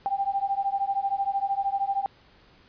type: beating tone pair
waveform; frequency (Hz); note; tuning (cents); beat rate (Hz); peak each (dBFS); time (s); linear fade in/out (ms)
sine; 784 / 797; G5 / G5; 0 / +28; 13; -27; 0.06-2.06; 0
effects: pink hiss -57 dBFS RMS until 2.68 s + resampled to 11025 Hz